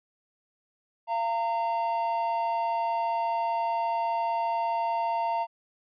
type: tone pair together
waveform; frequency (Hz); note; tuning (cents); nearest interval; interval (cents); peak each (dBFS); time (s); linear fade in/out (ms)
triangle; 686 / 917.5; F5 / A#5; -31 / -28; perfect fourth; 503; -28 / -25; 1.07-5.47; 50
effects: resampled to 11025 Hz